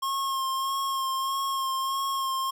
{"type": "tone with vibrato", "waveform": "square", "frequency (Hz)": 1076, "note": "C6", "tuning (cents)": 48, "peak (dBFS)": -27, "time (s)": [0.02, 2.51], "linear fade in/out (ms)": 10, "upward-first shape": "sine", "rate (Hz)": 1.6, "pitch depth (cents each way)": 22, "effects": ["10-bit"]}